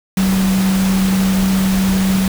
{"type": "tone in noise", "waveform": "sine", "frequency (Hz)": 190.6, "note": "G3", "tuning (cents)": -48, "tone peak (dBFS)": -12, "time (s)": [0.17, 2.28], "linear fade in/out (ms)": 2, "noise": "pink", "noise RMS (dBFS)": -23, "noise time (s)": [0.17, 2.28], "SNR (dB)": 8, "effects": []}